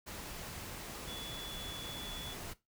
sine tone in noise, 3428 Hz, A7, 46 cents flat, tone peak -45 dBFS, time 1.07-2.35 s, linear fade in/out 20 ms, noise pink, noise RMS -45 dBFS, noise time 0.06-2.54 s, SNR -3 dB, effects noise-tail reverb RT60 0.2 s tail -17 dB re dry

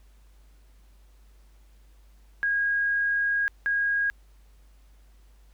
sine tone bursts at uneven times, 1637 Hz, G#6, 25 cents flat, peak -22 dBFS, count 2, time 2.43-3.48 / 3.66-4.1 s, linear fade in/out 0 ms, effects added 50 Hz sine -52 dBFS peak until 5.53 s + pink hiss -66 dBFS RMS until 5.53 s

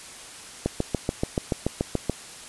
click train, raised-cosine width 2 ms, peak -9 dBFS, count 11, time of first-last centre 0.66-2.097 s, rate 6.96 Hz, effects white hiss -42 dBFS RMS until 2.48 s + resampled to 24000 Hz

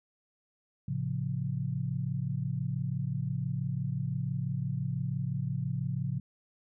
sine chord, A augmented, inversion none, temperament equal with one note detuned, 110 / 135.9 / 174.61 Hz, A2 / C#3 / E#3, 0 / -34 / 0 cents, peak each -36 / -32 / -36 dBFS, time 0.88-6.2 s, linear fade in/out 5 ms, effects none

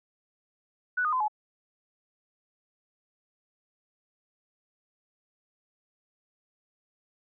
sine tone with pitch steps, 1480 / 1230.2 / 1022.6 / 850 Hz, F#6 / D#6 / C6 / G#5, 0 / -20 / -40 / +40 cents, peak -24 dBFS, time 0.97-1.282 s, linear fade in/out 10 ms, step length 78 ms, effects none

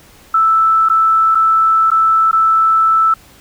sine tone with dropouts, 1318.5 Hz, E6, in tune, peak -8 dBFS, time 0.34-3.14 s, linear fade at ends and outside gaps 5 ms, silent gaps 0.888-0.898 / 1.349-1.353 / 1.904-1.915 / 2.313-2.329 s, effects pink hiss -44 dBFS RMS until 3.4 s

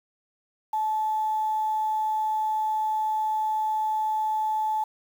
sine tone with quantisation, 866 Hz, A5, 28 cents flat, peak -23 dBFS, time 0.73-4.84 s, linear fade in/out 5 ms, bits 8, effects none

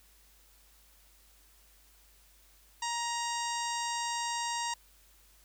harmonic tone, 940 Hz, A#5, 14 cents sharp, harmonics 1 / 2 / 3 / 4 / 5 / 6 / 7 / 8 / 9, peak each -34 / -41 / -43 / -44 / -44 / -43 / -44 / -43 / -48 dBFS, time 2.82-4.74 s, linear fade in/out 5 ms, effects added 50 Hz sine -63 dBFS peak until 5.44 s + white hiss -63 dBFS RMS until 5.44 s

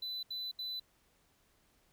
triangle tone bursts, 4000 Hz, B7, 21 cents sharp, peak -36 dBFS, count 3, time 0.02-0.798 s, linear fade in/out 5 ms, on 210 ms, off 74 ms, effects pink hiss -71 dBFS RMS until 1.92 s

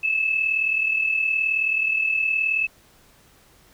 sine tone pair together, 2607 / 2646 Hz, E7 / E7, -20 / +6 cents, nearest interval unison, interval 26 cents, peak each -20 / -27 dBFS, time 0.03-2.67 s, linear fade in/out 10 ms, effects pink hiss -55 dBFS RMS until 3.73 s

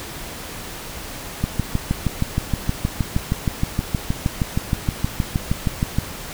click train, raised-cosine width 5 ms, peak -6 dBFS, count 30, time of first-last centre 1.44-5.985 s, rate 6.38 Hz, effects pink hiss -33 dBFS RMS until 6.33 s

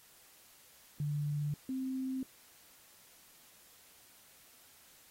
sine tone pair in turn, 146.83 / 261.6 Hz, D3 / C4, 0 / 0 cents, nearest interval minor seventh, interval 1000 cents, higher second, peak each -32 / -34 dBFS, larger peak first, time 1-1.54 / 1.69-2.23 s, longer neither, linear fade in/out 2 ms, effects white hiss -61 dBFS RMS until 5.1 s + AAC 48 kbps

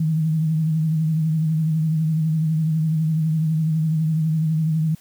sine tone with vibrato, 158.2 Hz, D#3, 29 cents sharp, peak -17 dBFS, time 0-4.95 s, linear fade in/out 5 ms, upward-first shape triangle, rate 12 Hz, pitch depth 57 cents each way, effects white hiss -53 dBFS RMS until 5 s

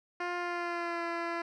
10% pulse tone with pitch glide, 352.4 to 339 Hz, F4 to E4, +16 to +49 cents, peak -24 dBFS, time 0.2-1.42 s, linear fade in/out 5 ms, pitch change -67 cents, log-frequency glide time 0.36-1.04 s, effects low-pass 3000 Hz 12 dB/octave

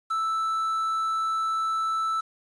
triangle tone with quantisation, 1318.5 Hz, E6, in tune, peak -22 dBFS, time 0.1-2.21 s, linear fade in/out 10 ms, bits 8, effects resampled to 22050 Hz

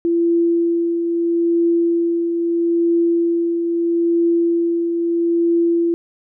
sine tone with tremolo, 338.8 Hz, E4, 48 cents sharp, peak -12 dBFS, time 0.05-5.94 s, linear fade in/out 0 ms, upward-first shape triangle, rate 0.77 Hz, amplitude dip 45%, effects none

